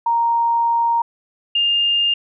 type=tone pair in turn; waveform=sine; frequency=932 / 2813 Hz; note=A#5 / F7; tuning=-1 / +12 cents; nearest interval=octave + perfect fifth; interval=1913 cents; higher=second; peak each=-14 dBFS; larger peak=neither; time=0.06-1.02 / 1.55-2.14 s; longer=first; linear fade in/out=5 ms; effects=none